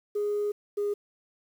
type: tone pair in turn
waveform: sine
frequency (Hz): 413.9 / 410.1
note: G#4 / G#4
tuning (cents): -6 / -22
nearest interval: unison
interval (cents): 16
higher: first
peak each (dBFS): -24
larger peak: neither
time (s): 0.15-0.52 / 0.77-0.94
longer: first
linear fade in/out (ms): 10
effects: tanh soft clip ceiling -23 dBFS + 9-bit

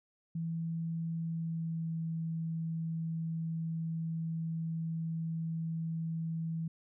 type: tone with pitch glide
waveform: sine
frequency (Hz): 164.81 to 163.2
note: E3 to E3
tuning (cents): 0 to -17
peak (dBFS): -33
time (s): 0.35-6.68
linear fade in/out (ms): 5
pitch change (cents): -17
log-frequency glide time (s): 1.17-1.98
effects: none

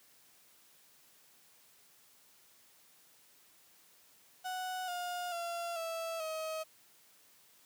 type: tone with pitch steps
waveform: 35% pulse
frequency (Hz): 740 / 711.9 / 684.9 / 658.9 / 633.9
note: F#5 / F5 / F5 / E5 / D#5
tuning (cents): 0 / +33 / -34 / -1 / +32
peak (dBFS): -35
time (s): 4.44-6.64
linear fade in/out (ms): 20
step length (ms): 440
effects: white hiss -64 dBFS RMS until 7.65 s + high-pass 100 Hz 12 dB/octave

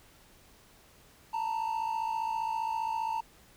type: tone pair together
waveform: triangle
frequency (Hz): 889.9 / 945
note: A5 / A#5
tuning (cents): +19 / +23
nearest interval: minor second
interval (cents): 104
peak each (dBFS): -29 / -34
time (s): 1.33-3.21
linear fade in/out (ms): 10
effects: pink hiss -59 dBFS RMS until 3.56 s

